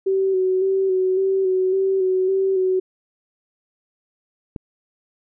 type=tone with vibrato; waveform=sine; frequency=378.9 Hz; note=F#4; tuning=41 cents sharp; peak=-16 dBFS; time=0.06-2.8 s; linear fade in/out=10 ms; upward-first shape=square; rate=1.8 Hz; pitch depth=26 cents each way
type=click; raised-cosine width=3 ms; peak=-17 dBFS; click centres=4.562 s
effects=none